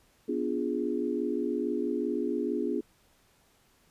sine chord, B diminished seventh, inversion none, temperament equal with one note detuned, 246.9 / 291.6 / 349.2 / 415.3 Hz, B3 / D4 / F4 / Ab4, 0 / -12 / 0 / 0 cents, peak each -33 dBFS, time 0.28-2.81 s, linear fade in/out 10 ms, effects pink hiss -65 dBFS RMS until 3.9 s + resampled to 32000 Hz

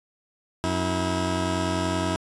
15% pulse tone pair together, 90.58 / 322.8 Hz, F#2 / E4, -36 / -36 cents, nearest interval octave + minor seventh, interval 2200 cents, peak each -20 dBFS, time 0.64-2.16 s, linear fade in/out 0 ms, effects resampled to 22050 Hz

